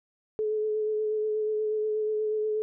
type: tone with vibrato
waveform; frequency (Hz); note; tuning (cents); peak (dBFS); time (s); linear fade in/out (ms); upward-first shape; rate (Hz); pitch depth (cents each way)
sine; 429.2; A4; -43; -25; 0.39-2.62; 0; sine; 8.3; 18
effects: none